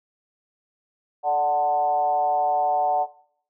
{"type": "tone with frequency modulation", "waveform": "sine", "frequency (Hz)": 740, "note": "F#5", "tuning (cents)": 0, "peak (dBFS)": -18, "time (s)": [1.23, 3.07], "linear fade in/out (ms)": 50, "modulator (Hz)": 154, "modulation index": 0.81, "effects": ["noise-tail reverb RT60 0.6 s tail -17 dB re dry"]}